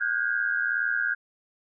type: tone cluster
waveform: sine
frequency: 1435 / 1552 / 1634 Hz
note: F6 / G6 / G#6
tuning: +47 / -18 / -29 cents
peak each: -28 dBFS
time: 0-1.15 s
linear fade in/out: 20 ms
effects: none